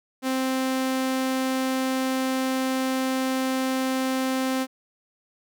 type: tone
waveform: sawtooth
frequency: 261.6 Hz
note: C4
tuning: in tune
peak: -19 dBFS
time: 0.22-4.67 s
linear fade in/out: 50 ms
effects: none